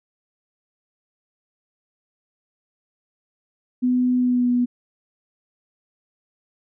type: tone with pitch glide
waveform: sine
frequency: 250 to 245 Hz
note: B3 to B3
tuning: +21 to -14 cents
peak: -16 dBFS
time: 3.82-4.66 s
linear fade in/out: 20 ms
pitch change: -35 cents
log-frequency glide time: 4.18-4.49 s
effects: none